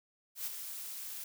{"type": "noise with ADSR envelope", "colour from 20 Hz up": "blue", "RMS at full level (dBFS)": -36, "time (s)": [0.35, 1.24], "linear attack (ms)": 110, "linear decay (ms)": 24, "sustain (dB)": -7, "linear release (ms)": 3, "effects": []}